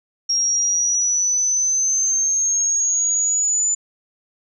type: exponential sweep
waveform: sine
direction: up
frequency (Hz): 5588 to 7040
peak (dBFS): -16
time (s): 0.29-3.75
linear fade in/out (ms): 10
effects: none